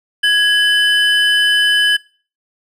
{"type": "tone pair together", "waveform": "triangle", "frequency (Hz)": [1664, 3020], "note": ["G#6", "F#7"], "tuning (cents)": [3, 35], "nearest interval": "minor seventh", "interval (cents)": 1032, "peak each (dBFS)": -11, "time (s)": [0.23, 1.97], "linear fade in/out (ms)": 10, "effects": ["noise-tail reverb RT60 0.4 s tail -22 dB re dry"]}